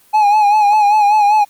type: tone with vibrato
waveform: triangle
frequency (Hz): 836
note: G#5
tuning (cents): +11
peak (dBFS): -6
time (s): 0.13-1.45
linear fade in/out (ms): 20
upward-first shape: sine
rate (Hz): 5.1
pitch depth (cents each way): 57
effects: white hiss -50 dBFS RMS until 1.49 s + Opus 24 kbps